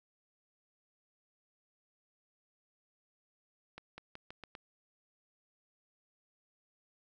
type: accelerating click train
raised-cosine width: 0.3 ms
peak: -30 dBFS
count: 6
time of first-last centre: 3.78-4.552 s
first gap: 200 ms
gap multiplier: 0.87
effects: none